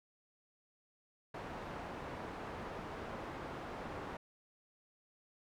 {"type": "low-pass noise", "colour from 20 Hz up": "white", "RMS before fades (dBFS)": -45, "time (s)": [1.34, 4.17], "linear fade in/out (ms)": 5, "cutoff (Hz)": 1000, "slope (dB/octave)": 12, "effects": []}